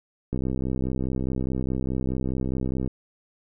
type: click train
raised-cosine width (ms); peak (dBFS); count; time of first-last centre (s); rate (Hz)
3; -15; 166; 0.33-2.876; 64.8
effects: none